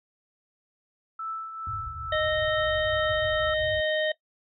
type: tone with tremolo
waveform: sine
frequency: 1318.5 Hz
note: E6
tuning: in tune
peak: -29 dBFS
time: 1.19-3.54 s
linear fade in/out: 5 ms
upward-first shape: triangle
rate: 2.3 Hz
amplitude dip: 60%
type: low-pass noise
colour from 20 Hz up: pink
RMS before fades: -36 dBFS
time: 1.67-3.8 s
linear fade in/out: 2 ms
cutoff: 120 Hz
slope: 48 dB/octave
type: harmonic tone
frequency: 619 Hz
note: D#5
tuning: 9 cents flat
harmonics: 1 / 3 / 5 / 6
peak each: -25 / -30 / -33 / -35 dBFS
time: 2.12-4.12 s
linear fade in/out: 5 ms
effects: noise-tail reverb RT60 0.1 s tail -19 dB re dry + high-pass 60 Hz 12 dB/octave